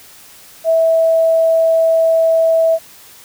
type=tone; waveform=sine; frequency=653 Hz; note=E5; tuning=17 cents flat; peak=-9 dBFS; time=0.64-2.79 s; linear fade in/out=50 ms; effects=white hiss -41 dBFS RMS until 3.24 s